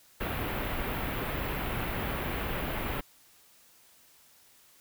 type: band-stop noise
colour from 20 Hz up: pink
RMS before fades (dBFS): -33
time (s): 0.2-3.01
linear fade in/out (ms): 10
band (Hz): 3000 to 14000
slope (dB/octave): 24
effects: white hiss -60 dBFS RMS until 4.8 s